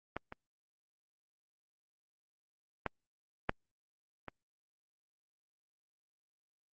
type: clicks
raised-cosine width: 0.5 ms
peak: -21 / -29 / -18 / -14 / -27 dBFS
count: 5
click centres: 0.166 / 0.324 / 2.863 / 3.494 / 4.283 s
effects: Opus 32 kbps